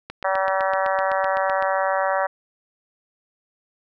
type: click train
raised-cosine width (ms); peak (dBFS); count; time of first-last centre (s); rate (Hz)
0.3; -16; 13; 0.1-1.625; 7.87
type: harmonic tone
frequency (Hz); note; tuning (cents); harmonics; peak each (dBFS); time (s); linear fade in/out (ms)
191.3; G3; -42; 3 / 4 / 5 / 6 / 7 / 8 / 9 / 10; -23 / -25 / -27 / -29 / -30 / -31 / -32 / -33; 0.24-2.27; 10
effects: none